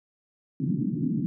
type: band-pass noise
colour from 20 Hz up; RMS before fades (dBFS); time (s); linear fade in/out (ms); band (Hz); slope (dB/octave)
pink; -27; 0.6-1.26; 0; 140 to 300; 48
effects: none